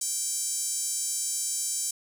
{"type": "tone with high-pass filter", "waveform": "5% pulse", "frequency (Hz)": 784, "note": "G5", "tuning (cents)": 0, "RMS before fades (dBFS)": -30, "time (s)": [0.01, 1.91], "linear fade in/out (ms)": 5, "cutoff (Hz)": 7400, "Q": 2.1, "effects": []}